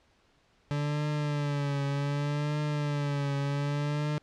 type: tone with vibrato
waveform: 40% pulse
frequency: 144.9 Hz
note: D3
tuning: 23 cents flat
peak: -27 dBFS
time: 0.71-4.18 s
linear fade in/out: 0 ms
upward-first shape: triangle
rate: 0.66 Hz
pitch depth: 61 cents each way
effects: pink hiss -66 dBFS RMS until 4.22 s + low-pass 5000 Hz 12 dB/octave